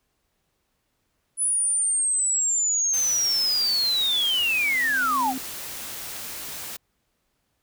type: linear sweep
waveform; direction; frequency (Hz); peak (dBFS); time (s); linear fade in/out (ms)
sine; down; 10030 to 698.5; -20; 1.37-5.34; 50
type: noise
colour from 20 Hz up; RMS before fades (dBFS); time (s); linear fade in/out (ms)
white; -35; 2.93-6.77; 10
type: tone with exponential growth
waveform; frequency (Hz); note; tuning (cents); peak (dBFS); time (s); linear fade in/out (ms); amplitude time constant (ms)
sine; 261.6; C4; 0; -28; 4.04-5.38; 2; 290
effects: pink hiss -73 dBFS RMS until 7.62 s